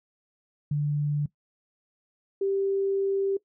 sine tone pair in turn, 146.83 / 392 Hz, D3 / G4, 0 / 0 cents, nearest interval octave + perfect fourth, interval 1700 cents, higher second, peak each -23 dBFS, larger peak neither, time 0.71-1.26 / 2.41-3.37 s, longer second, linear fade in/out 5 ms, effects noise-tail reverb RT60 0.1 s tail -19 dB re dry

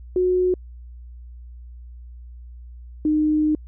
sine tone pair in turn, 365.1 / 305.8 Hz, F#4 / D#4, -23 / -30 cents, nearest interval minor third, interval 307 cents, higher first, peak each -16 dBFS, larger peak neither, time 0.16-0.54 / 3.05-3.55 s, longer second, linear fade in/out 2 ms, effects added 60 Hz sine -37 dBFS peak until 3.67 s

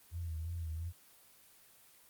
sine tone with vibrato, 82.41 Hz, E2, in tune, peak -37 dBFS, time 0.11-0.93 s, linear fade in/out 50 ms, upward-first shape sine, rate 2.9 Hz, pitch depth 72 cents each way, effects white hiss -62 dBFS RMS until 2.09 s + Opus 24 kbps

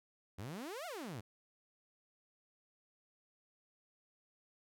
sawtooth exponential two-way sweep, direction up then down, 87.31 to 746 to 94.9 Hz, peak -39 dBFS, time 0.38-1.21 s, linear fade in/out 10 ms, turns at 0.86 s, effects none

